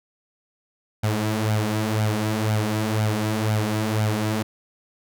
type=tone with flanger; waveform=sawtooth; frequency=107.8 Hz; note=A2; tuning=35 cents flat; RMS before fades=-23 dBFS; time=1.03-4.43 s; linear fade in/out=10 ms; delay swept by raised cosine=1.3 to 6.3 ms; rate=2 Hz; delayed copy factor=+0.65; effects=none